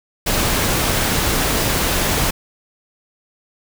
pink noise, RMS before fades -18 dBFS, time 0.26-2.31 s, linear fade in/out 10 ms, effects none

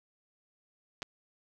clicks, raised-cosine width 0.2 ms, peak -20 dBFS, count 2, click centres 1.021 / 1.028 s, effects none

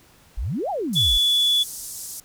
sine exponential two-way sweep, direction up then down, 39.85 to 851 to 39.85 Hz, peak -23 dBFS, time 0.37-1.18 s, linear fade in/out 10 ms, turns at 0.7 s
white band-pass noise, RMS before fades -35 dBFS, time 0.93-2.2 s, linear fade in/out 2 ms, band 5400 to 12000 Hz, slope 24 dB/octave
sine tone, 3432 Hz, A7, 44 cents flat, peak -16 dBFS, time 0.95-1.64 s, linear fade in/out 20 ms
effects pink hiss -54 dBFS RMS until 2.24 s

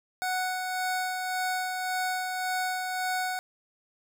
25% pulse tone with tremolo, 740 Hz, F#5, in tune, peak -23 dBFS, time 0.22-3.39 s, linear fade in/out 0 ms, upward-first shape sine, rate 1.8 Hz, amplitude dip 35%, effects none

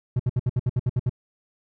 triangle tone bursts, 123.47 Hz, B2, in tune, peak -17 dBFS, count 10, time 0.16-1.095 s, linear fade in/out 5 ms, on 35 ms, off 65 ms, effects none

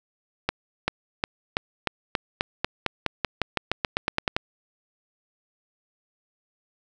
accelerating click train, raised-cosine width 0.3 ms, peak -6 dBFS, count 20, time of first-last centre 0.49-4.365 s, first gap 390 ms, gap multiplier 0.92, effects none

